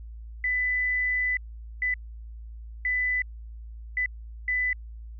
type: tone bursts at uneven times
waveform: sine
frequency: 1997 Hz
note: B6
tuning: 19 cents sharp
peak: -23 dBFS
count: 5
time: 0.44-1.37 / 1.82-1.94 / 2.85-3.22 / 3.97-4.06 / 4.48-4.73 s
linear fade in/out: 2 ms
effects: added 56 Hz sine -38 dBFS peak until 5.19 s